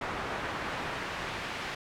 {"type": "noise with band-pass filter sweep", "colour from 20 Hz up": "brown", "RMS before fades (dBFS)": -36, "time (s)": [0.01, 1.75], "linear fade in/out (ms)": 5, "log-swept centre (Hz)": [1400, 2400], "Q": 0.85, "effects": []}